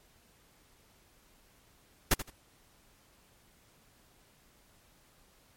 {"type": "noise with echo", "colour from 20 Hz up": "pink", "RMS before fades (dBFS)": -23, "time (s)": [2.11, 2.14], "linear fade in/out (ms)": 5, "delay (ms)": 81, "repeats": 2, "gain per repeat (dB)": -13, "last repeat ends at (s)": 2.302, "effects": ["pink hiss -64 dBFS RMS until 5.56 s", "MP3 64 kbps"]}